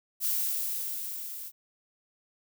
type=noise with level ramp; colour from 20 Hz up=violet; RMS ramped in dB=-27 to -41 dBFS; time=0.2-1.52 s; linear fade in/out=50 ms; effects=none